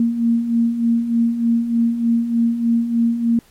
sine beating tone pair, 230 / 233.3 Hz, A#3 / A#3, -23 / +2 cents, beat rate 3.3 Hz, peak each -22 / -15 dBFS, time 0-3.39 s, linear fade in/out 2 ms, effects pink hiss -53 dBFS RMS until 3.5 s + MP3 64 kbps

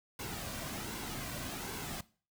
pink noise with flanger, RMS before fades -41 dBFS, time 0.19-2.01 s, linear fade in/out 5 ms, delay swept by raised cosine 1.6 to 2.38 ms, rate 1.3 Hz, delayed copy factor -0.5, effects noise-tail reverb RT60 0.4 s tail -20 dB re dry

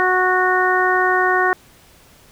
harmonic tone, 368.2 Hz, F#4, 8 cents flat, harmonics 1 / 2 / 3 / 4 / 5, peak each -20 / -20 / -20 / -20 / -20 dBFS, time 0-1.53 s, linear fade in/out 0 ms, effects pink hiss -49 dBFS RMS until 2.31 s

